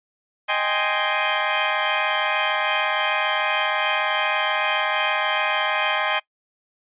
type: chord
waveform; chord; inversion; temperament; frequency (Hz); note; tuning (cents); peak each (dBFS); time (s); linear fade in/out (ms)
15% pulse; Ab major seventh; second; equal; 622.3 / 784 / 830.6 / 1046.5; Eb5 / G5 / Ab5 / C6; 0 / 0 / 0 / 0; -19 / -20 / -19 / -18; 0.48-6.2; 20
effects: noise-tail reverb RT60 0.1 s tail -22 dB re dry + resampled to 8000 Hz